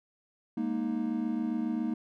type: chord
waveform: triangle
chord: Ab suspended second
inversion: none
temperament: equal with one note detuned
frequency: 207.7 / 235 / 311.1 Hz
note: Ab3 / Bb3 / Eb4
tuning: 0 / +14 / 0 cents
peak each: -34 / -29 / -32 dBFS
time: 0.57-1.94 s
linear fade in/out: 5 ms
effects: none